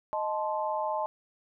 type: chord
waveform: sine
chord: A diminished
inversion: second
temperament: equal with one note detuned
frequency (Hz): 622.3 / 871.4 / 1046.5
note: Eb5 / A5 / C6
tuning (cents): 0 / -17 / 0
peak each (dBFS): -32 / -31 / -35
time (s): 0.13-1.06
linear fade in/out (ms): 0
effects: none